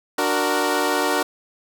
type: chord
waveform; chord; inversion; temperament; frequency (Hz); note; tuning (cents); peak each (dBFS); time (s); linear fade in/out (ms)
15% pulse; D augmented; none; equal with one note detuned; 295 / 370 / 466.2; D4 / F#4 / A#4; +8 / 0 / 0; -17; 0.18-1.23; 5
effects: none